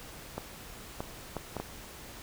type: clicks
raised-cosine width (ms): 1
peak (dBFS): -20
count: 5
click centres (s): 0.38 / 1.005 / 1.367 / 1.567 / 1.6
effects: pink hiss -47 dBFS RMS until 2.22 s